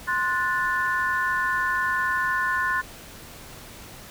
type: chord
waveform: sine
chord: F# diminished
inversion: second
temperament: equal with one note detuned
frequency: 1046.5 / 1464.7 / 1760 Hz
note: C6 / F#6 / A6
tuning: 0 / -18 / 0 cents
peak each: -26 dBFS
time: 0.07-2.82 s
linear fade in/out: 20 ms
effects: pink hiss -43 dBFS RMS until 4.1 s